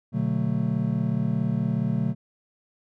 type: chord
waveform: triangle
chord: B minor seventh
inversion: none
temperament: just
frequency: 123.47 / 148.16 / 185.21 / 222.2 Hz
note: B2 / D3 / F#3 / A3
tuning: 0 / +16 / +2 / +17 cents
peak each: -26 dBFS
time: 0.12-2.15 s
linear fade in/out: 50 ms
effects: none